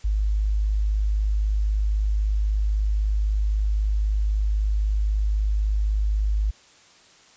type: tone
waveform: sine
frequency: 51.91 Hz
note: G#1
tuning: in tune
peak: -19 dBFS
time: 0.04-6.51 s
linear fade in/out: 10 ms
effects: white hiss -53 dBFS RMS until 7.36 s + resampled to 16000 Hz